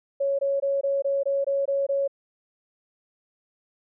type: tone bursts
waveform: sine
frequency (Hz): 554.4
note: C#5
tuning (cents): 0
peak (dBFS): -21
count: 9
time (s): 0.2-2.078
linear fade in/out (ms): 10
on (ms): 190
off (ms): 21
effects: none